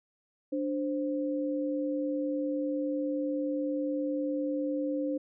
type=tone pair together; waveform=sine; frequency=293.5 / 523.3 Hz; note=D4 / C5; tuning=-1 / 0 cents; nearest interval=minor seventh; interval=1001 cents; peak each=-30 / -33 dBFS; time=0.52-5.18 s; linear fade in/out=10 ms; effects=none